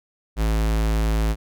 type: tone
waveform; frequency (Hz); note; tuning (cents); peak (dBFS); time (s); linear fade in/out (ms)
square; 54.3; A1; -22; -19; 0.36-1.36; 50
effects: none